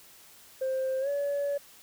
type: tone with pitch glide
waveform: sine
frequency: 525 to 569.2 Hz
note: C5 to C#5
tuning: +6 to +46 cents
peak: -25 dBFS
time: 0.61-1.58 s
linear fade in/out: 10 ms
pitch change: +140 cents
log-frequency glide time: 1-1.09 s
effects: tanh soft clip ceiling -25 dBFS + white hiss -54 dBFS RMS until 1.82 s